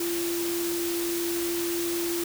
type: tone in noise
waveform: sine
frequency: 342.7 Hz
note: F4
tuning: 33 cents flat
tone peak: -27 dBFS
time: 0-2.24 s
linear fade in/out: 5 ms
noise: white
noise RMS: -33 dBFS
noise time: 0-2.24 s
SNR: +3 dB
effects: none